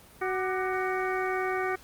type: harmonic tone with a mistuned harmonic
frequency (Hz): 373.5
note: F#4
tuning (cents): +16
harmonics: 1 / 2 / 3 / 4 / 5 / 6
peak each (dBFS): -30 / -33 / -35 / -36 / -37 / -38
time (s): 0.21-1.76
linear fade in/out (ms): 10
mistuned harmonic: 3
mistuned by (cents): +100
effects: pink hiss -53 dBFS RMS until 1.83 s + Opus 32 kbps